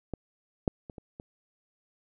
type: clicks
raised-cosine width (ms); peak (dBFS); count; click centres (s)
2; -20 / -11 / -28 / -29 / -28; 5; 0.137 / 0.678 / 0.898 / 0.982 / 1.199
effects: none